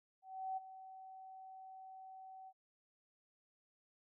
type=tone with ADSR envelope; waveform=sine; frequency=760 Hz; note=F#5; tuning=46 cents sharp; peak=-37 dBFS; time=0.22-2.53 s; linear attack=350 ms; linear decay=19 ms; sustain=-14 dB; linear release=52 ms; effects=none